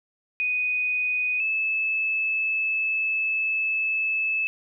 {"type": "tone pair in turn", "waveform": "sine", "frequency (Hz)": [2489, 2611], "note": ["D#7", "E7"], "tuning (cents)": [0, -17], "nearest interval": "minor second", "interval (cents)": 83, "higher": "second", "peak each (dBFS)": -22, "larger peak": "neither", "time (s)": [[0.4, 1.4], [1.4, 4.47]], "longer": "second", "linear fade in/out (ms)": 0, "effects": []}